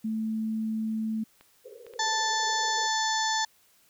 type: tone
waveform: sine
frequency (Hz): 220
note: A3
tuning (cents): 0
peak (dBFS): -27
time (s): 0.04-1.24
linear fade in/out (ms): 10
type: clicks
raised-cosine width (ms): 0.3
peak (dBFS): -35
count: 3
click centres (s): 1.41 / 1.866 / 1.937
type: band-pass noise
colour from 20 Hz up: white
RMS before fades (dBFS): -46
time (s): 1.64-2.88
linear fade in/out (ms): 20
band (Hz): 400 to 520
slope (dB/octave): 96
type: harmonic tone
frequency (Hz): 880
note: A5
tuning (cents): 0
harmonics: 1 / 2 / 4 / 5 / 6 / 7 / 8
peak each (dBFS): -28 / -31 / -34 / -35 / -36 / -36 / -37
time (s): 1.99-3.45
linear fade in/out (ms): 5
effects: white hiss -63 dBFS RMS until 3.89 s